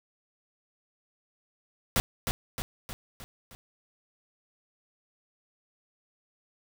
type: noise with echo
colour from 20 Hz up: pink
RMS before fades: -24 dBFS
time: 1.96-2 s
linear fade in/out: 0 ms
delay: 310 ms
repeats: 5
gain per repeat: -5 dB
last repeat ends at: 3.55 s
effects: none